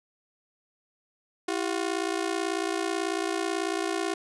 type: ring-modulated tone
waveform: sawtooth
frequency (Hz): 360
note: F#4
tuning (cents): -47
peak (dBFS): -20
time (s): 1.48-4.14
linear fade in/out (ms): 5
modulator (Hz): 29.1
effects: resampled to 24000 Hz